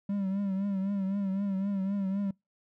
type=tone with vibrato; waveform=triangle; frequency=196 Hz; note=G3; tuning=in tune; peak=-26 dBFS; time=0.09-2.31 s; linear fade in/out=5 ms; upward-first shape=triangle; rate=3.9 Hz; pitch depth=73 cents each way; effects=noise-tail reverb RT60 0.2 s tail -26 dB re dry